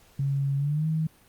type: tone with pitch glide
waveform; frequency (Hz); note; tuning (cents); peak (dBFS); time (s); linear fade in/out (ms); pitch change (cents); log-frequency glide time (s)
sine; 138.59 to 158.28; C#3 to D#3; 0 to +30; -23; 0.19-1.07; 5; +230; 0.57-0.87
effects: pink hiss -58 dBFS RMS until 1.28 s + Opus 48 kbps